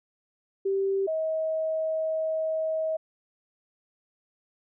sine tone pair in turn, 389.8 / 636.2 Hz, G4 / D#5, -10 / +38 cents, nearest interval minor sixth, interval 848 cents, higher second, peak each -23 / -25 dBFS, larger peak first, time 0.65-1.07 / 1.07-2.97 s, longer second, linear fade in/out 10 ms, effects none

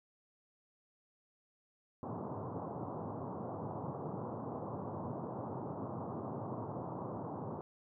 pink band-pass noise, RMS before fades -42 dBFS, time 2.03-7.61 s, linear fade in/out 0 ms, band 100 to 1100 Hz, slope 48 dB/octave, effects none

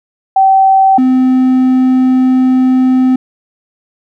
sine / triangle tone pair in turn, 771 / 257.3 Hz, G5 / C4, -29 / -29 cents, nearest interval octave + perfect fifth, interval 1900 cents, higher first, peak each -4 dBFS, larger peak neither, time 0.36-0.98 / 0.98-3.16 s, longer second, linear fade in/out 5 ms, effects none

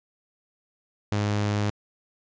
sawtooth tone, 103.7 Hz, G#2, 2 cents flat, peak -19 dBFS, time 1.12-1.7 s, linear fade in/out 0 ms, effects resampled to 16000 Hz

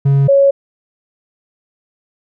triangle / sine tone pair in turn, 138.6 / 554.4 Hz, C#3 / C#5, 0 / 0 cents, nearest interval 2 octaves, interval 2400 cents, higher second, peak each -6 dBFS, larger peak neither, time 0.05-0.28 / 0.28-0.51 s, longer neither, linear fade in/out 10 ms, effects none

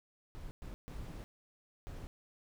brown noise bursts at uneven times, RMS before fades -45 dBFS, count 4, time 0.35-0.51 / 0.62-0.74 / 0.88-1.24 / 1.87-2.07 s, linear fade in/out 0 ms, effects none

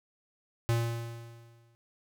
square tone with exponential decay, 116.54 Hz, A#2, in tune, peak -24 dBFS, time 0.69-1.75 s, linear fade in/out 0 ms, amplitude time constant 230 ms, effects none

